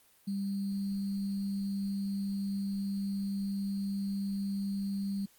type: tone with sample-and-hold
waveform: sine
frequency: 197.8 Hz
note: G3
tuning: 16 cents sharp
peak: -31 dBFS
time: 0.27-5.26 s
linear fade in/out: 10 ms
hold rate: 4410 Hz
effects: white hiss -64 dBFS RMS until 5.38 s + Opus 32 kbps